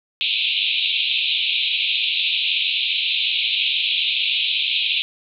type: band-pass noise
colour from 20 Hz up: white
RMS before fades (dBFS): -21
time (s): 0.21-5.02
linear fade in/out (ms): 0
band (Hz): 2400 to 3900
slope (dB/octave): 96
effects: none